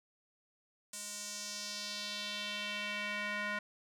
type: tone with band-pass filter sweep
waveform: square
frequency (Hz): 207.1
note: G#3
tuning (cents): -5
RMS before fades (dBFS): -40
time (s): 0.93-3.59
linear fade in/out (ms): 5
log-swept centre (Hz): 8100 to 1700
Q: 2.1
effects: none